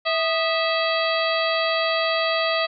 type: harmonic tone with a mistuned harmonic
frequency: 654 Hz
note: E5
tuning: 14 cents flat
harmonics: 1 / 2 / 3 / 4 / 5 / 6 / 7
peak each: -23 / -26 / -28 / -29 / -30 / -31 / -31 dBFS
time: 0.05-2.67 s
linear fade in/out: 20 ms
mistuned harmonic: 2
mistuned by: -95 cents
effects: none